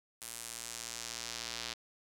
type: tone with band-pass filter sweep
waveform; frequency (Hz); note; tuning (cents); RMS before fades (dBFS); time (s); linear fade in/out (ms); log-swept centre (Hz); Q
square; 58.3; A#1; +1; -43; 0.21-1.74; 10; 10000 to 4400; 1.4
effects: none